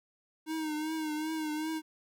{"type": "tone with vibrato", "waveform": "square", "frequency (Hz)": 311.1, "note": "D#4", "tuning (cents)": 0, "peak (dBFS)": -33, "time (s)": [0.46, 1.82], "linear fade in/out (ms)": 50, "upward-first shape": "triangle", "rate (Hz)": 2.6, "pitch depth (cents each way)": 56, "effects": ["12-bit"]}